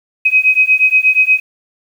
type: beating tone pair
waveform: sine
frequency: 2523 / 2531.4 Hz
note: D#7 / D#7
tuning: +23 / +29 cents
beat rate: 8.4 Hz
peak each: -11 dBFS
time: 0.25-1.4 s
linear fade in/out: 10 ms
effects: 7-bit